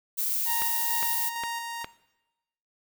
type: noise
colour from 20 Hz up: violet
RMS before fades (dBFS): -28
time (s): 0.17-1.3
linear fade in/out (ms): 20
type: tone with tremolo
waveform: sawtooth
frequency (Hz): 932.3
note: A#5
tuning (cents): 0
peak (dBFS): -26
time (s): 0.45-1.86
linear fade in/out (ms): 50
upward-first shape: square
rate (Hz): 2.2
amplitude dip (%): 30
type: click train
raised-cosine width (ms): 0.3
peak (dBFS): -17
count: 4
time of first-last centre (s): 0.62-1.844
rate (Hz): 2.45
effects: noise-tail reverb RT60 1.0 s tail -18 dB re dry